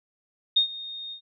sine tone with ADSR envelope, 3693 Hz, A#7, 17 cents flat, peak -15 dBFS, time 0.56-1.21 s, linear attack 10 ms, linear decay 100 ms, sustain -19 dB, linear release 90 ms, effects none

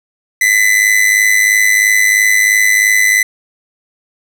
45% pulse tone with amplitude modulation, 2007 Hz, B6, 27 cents sharp, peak -5 dBFS, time 0.41-3.23 s, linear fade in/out 5 ms, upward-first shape sine, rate 103 Hz, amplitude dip 65%, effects none

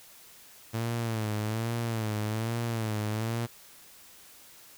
sawtooth tone with vibrato, 111.6 Hz, A2, 25 cents sharp, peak -25 dBFS, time 0.73-3.47 s, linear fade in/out 20 ms, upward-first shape sine, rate 1.2 Hz, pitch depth 88 cents each way, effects white hiss -53 dBFS RMS until 4.77 s

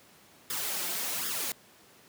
white noise with flanger, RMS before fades -33 dBFS, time 0.5-1.52 s, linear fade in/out 2 ms, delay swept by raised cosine 0.58 to 5.88 ms, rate 1.3 Hz, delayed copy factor +0.75, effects pink hiss -57 dBFS RMS until 2.08 s + high-pass 150 Hz 12 dB/octave

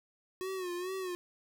square tone with vibrato, 366 Hz, F#4, 19 cents flat, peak -36 dBFS, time 0.41-1.15 s, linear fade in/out 0 ms, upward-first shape sine, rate 2.3 Hz, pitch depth 77 cents each way, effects none

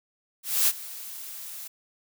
blue noise with ADSR envelope, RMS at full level -20 dBFS, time 0.43-1.68 s, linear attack 250 ms, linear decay 38 ms, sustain -19 dB, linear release 10 ms, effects none

